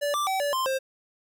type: tone with pitch steps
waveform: square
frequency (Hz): 579 / 1176 / 765 / 576 / 1046 / 530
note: D5 / D6 / G5 / D5 / C6 / C5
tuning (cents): -25 / +2 / -42 / -34 / -1 / +22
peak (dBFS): -25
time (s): 0.01-0.79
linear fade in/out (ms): 20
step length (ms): 130
effects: none